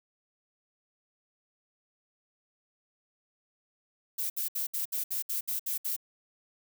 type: noise bursts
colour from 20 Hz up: violet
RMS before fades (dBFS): -32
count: 10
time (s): 4.18-5.965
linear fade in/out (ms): 10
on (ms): 120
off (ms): 65
effects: none